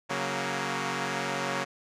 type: chord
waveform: 5% pulse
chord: F# major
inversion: second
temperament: equal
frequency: 138.59 / 185 / 233.1 Hz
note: C#3 / F#3 / A#3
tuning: 0 / 0 / 0 cents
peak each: -22 dBFS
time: 0.09-1.65 s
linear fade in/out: 20 ms
effects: low-pass 7000 Hz 12 dB/octave